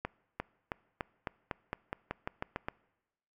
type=accelerating click train; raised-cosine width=0.5 ms; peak=-19 dBFS; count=13; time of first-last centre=0.05-2.685 s; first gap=350 ms; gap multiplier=0.91; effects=noise-tail reverb RT60 1.0 s tail -23 dB re dry